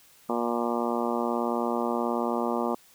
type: harmonic tone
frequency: 118.6 Hz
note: A#2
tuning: 30 cents sharp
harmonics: 2 / 3 / 4 / 5 / 6 / 7 / 8 / 9 / 10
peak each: -30 / -32 / -33 / -34 / -35 / -35 / -36 / -37 / -37 dBFS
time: 0.29-2.75 s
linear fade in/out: 5 ms
effects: white hiss -57 dBFS RMS until 2.94 s

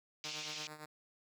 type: tone with tremolo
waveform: 5% pulse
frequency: 152.6 Hz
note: D#3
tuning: 33 cents flat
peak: -34 dBFS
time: 0.24-0.86 s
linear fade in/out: 10 ms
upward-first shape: triangle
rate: 8.8 Hz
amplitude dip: 75%
type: band-pass noise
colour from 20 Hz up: pink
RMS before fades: -44 dBFS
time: 0.24-0.67 s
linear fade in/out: 0 ms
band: 2300 to 6500 Hz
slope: 48 dB/octave
effects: none

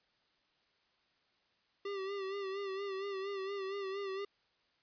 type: tone with vibrato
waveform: square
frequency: 392 Hz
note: G4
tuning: in tune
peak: -38 dBFS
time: 1.85-4.25 s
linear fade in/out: 5 ms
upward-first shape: sine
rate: 4.3 Hz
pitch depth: 52 cents each way
effects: white hiss -74 dBFS RMS until 4.82 s + resampled to 11025 Hz

